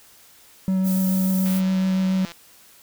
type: tone with vibrato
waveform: triangle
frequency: 188.7 Hz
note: F#3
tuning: 34 cents sharp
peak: -16 dBFS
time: 0.68-2.25 s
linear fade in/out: 0 ms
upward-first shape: triangle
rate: 7 Hz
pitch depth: 11 cents each way
type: noise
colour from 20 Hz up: violet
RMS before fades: -31 dBFS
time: 0.83-1.62 s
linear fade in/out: 50 ms
type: click train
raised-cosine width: 0.2 ms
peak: -21 dBFS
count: 147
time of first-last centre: 1.46-2.319 s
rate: 170 Hz
effects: white hiss -51 dBFS RMS until 2.82 s